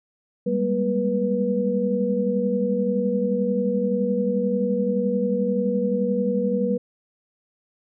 sine tone cluster, 194.5 / 206 / 236.4 / 486.6 Hz, G3 / G#3 / A#3 / B4, -13 / -14 / +24 / -26 cents, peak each -24 / -30 / -27 / -23 dBFS, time 0.46-6.78 s, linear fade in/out 10 ms, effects none

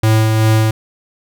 square tone with tremolo, 110 Hz, A2, in tune, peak -9 dBFS, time 0.03-0.71 s, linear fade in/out 5 ms, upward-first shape sine, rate 2.6 Hz, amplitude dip 30%, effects none

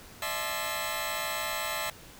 15% pulse tone cluster, 604 / 665 / 864 / 1058 / 3937 Hz, D5 / E5 / A5 / C6 / B7, +48 / +15 / -32 / +19 / -6 cents, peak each -31 dBFS, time 0.22-1.9 s, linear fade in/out 2 ms, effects pink hiss -50 dBFS RMS until 2.19 s

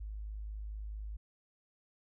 sine tone, 52.3 Hz, G#1, 13 cents sharp, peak -39 dBFS, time 0-1.17 s, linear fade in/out 10 ms, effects none

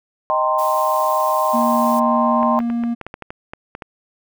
sine chord, C minor seventh, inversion first, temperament equal with one note detuned, 622.3 / 784 / 919 / 1046.5 Hz, Eb5 / G5 / Bb5 / C6, 0 / 0 / -25 / 0 cents, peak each -20 / -23 / -23 / -18 dBFS, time 0.3-2.59 s, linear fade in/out 0 ms
blue noise, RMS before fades -34 dBFS, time 0.58-2 s, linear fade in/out 10 ms
triangle tone, 235.2 Hz, A#3, 16 cents sharp, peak -16 dBFS, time 1.53-2.95 s, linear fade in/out 20 ms
clicks, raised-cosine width 0.5 ms, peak -16 dBFS, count 12, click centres 2.43 / 2.603 / 2.701 / 2.837 / 3.013 / 3.066 / 3.141 / 3.223 / 3.305 / 3.535 / 3.751 / 3.822 s
effects none

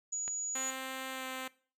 sine tone, 6840 Hz, A8, 50 cents flat, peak -33 dBFS, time 0.12-0.71 s, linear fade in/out 10 ms
click, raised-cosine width 0.3 ms, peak -27 dBFS, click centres 0.279 s
5% pulse tone with pitch glide, 262.8 to 260.2 Hz, C4 to C4, +8 to -9 cents, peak -27 dBFS, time 0.55-1.48 s, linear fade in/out 5 ms, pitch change -17 cents, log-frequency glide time 1.12-1.25 s
effects noise-tail reverb RT60 0.4 s tail -20 dB re dry

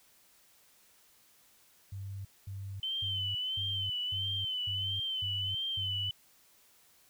sine tone bursts, 98 Hz, G2, in tune, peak -38 dBFS, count 8, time 1.92-6.1 s, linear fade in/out 5 ms, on 330 ms, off 220 ms
sine tone with vibrato, 3061 Hz, G7, 42 cents flat, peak -32 dBFS, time 2.83-6.11 s, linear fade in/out 2 ms, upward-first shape sine, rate 1.5 Hz, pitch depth 61 cents each way
effects white hiss -64 dBFS RMS until 7.09 s

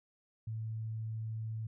sine tone, 110.8 Hz, A2, 13 cents sharp, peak -36 dBFS, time 0.47-1.67 s, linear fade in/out 5 ms, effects none

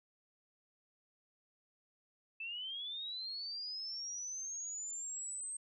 sine linear sweep, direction up, 2615 to 8372 Hz, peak -40 dBFS, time 2.4-5.57 s, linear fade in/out 5 ms, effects none

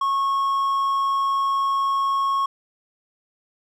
triangle tone, 1096 Hz, C#6, 20 cents flat, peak -17 dBFS, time 0.01-2.46 s, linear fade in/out 5 ms, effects none

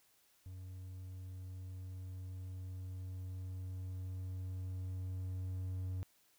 triangle tone with level ramp, 92.5 Hz, F#2, in tune, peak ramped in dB -44 to -35 dBFS, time 0.46-6.03 s, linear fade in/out 0 ms, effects white hiss -71 dBFS RMS until 6.38 s

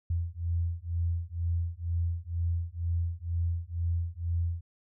sine beating tone pair, 84 / 86.1 Hz, E2 / F2, +33 / -24 cents, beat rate 2.1 Hz, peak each -31 dBFS, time 0.1-4.61 s, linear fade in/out 5 ms, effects none

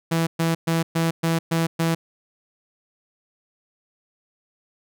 sawtooth tone bursts, 164.81 Hz, E3, in tune, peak -15 dBFS, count 7, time 0.11-1.95 s, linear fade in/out 10 ms, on 160 ms, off 120 ms, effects none

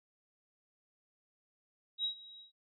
sine tone with ADSR envelope, 3830 Hz, A#7, 46 cents sharp, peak -30 dBFS, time 1.98-2.52 s, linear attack 62 ms, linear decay 100 ms, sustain -20 dB, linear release 120 ms, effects none

